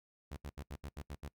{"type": "tone bursts", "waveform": "sawtooth", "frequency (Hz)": 71.5, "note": "D2", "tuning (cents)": -46, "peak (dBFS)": -38, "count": 8, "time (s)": [0.31, 1.285], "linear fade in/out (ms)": 10, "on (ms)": 58, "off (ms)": 73, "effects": ["noise-tail reverb RT60 0.1 s tail -23 dB re dry"]}